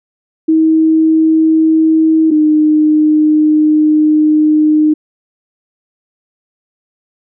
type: tone pair in turn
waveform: sine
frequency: 318.6 / 306.2 Hz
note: D#4 / D#4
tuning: +41 / -28 cents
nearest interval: minor second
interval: 69 cents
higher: first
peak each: -6 dBFS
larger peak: neither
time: 0.48-2.31 / 2.31-4.94 s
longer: second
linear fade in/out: 10 ms
effects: none